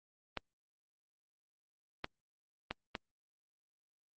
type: clicks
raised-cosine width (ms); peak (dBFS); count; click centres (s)
0.3; -20; 4; 0.373 / 2.044 / 2.71 / 2.952
effects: Opus 32 kbps